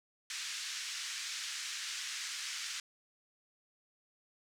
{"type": "band-pass noise", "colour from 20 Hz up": "white", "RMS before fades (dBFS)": -41, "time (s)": [0.3, 2.8], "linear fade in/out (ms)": 2, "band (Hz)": [1500, 6900], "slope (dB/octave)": 24, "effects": []}